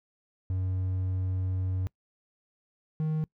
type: tone pair in turn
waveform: triangle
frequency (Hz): 93.2 / 156.11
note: F#2 / D#3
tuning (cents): +13 / +6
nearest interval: major sixth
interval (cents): 893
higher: second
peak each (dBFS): -25 / -24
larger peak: second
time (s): 0.5-1.87 / 3-3.24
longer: first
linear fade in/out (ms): 0
effects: noise-tail reverb RT60 0.1 s tail -24 dB re dry